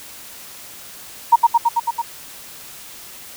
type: tone with echo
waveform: sine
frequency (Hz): 935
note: A#5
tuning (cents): +5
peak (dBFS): -5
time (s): 1.32-1.36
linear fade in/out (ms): 10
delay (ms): 110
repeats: 6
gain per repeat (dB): -2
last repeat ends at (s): 2.02
effects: white hiss -38 dBFS RMS until 3.36 s